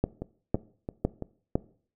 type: two click trains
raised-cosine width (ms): 2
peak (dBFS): -20 / -10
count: 4 / 4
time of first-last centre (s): 0.22-1.223 / 0.04-1.555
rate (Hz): 2.99 / 1.98
effects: noise-tail reverb RT60 0.5 s tail -20 dB re dry